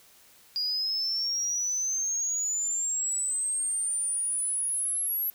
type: exponential sweep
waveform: sine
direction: up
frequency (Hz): 4839 to 11710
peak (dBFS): -25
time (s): 0.56-5.3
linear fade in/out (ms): 0
effects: tanh soft clip ceiling -23 dBFS + white hiss -57 dBFS RMS until 5.34 s